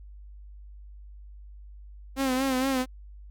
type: tone with vibrato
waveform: sawtooth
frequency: 262.8 Hz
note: C4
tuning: 8 cents sharp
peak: -20 dBFS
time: 2.16-2.86 s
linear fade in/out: 50 ms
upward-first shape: sine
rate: 4.3 Hz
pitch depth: 61 cents each way
effects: added 50 Hz sine -43 dBFS peak until 3.3 s + Opus 48 kbps